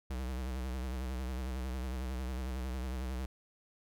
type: tone with vibrato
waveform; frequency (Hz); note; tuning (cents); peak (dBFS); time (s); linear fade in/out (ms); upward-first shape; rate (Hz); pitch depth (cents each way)
square; 63.9; C2; -40; -36; 0.1-3.26; 5; sine; 11; 78
effects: none